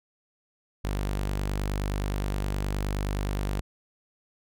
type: tone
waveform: sawtooth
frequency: 49.58 Hz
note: G1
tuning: 20 cents sharp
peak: -23 dBFS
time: 0.84-3.61 s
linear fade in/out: 10 ms
effects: none